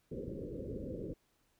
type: low-pass noise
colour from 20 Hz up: white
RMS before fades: -42 dBFS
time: 0.11-1.14 s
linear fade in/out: 10 ms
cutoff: 540 Hz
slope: 96 dB/octave
effects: pink hiss -75 dBFS RMS until 1.59 s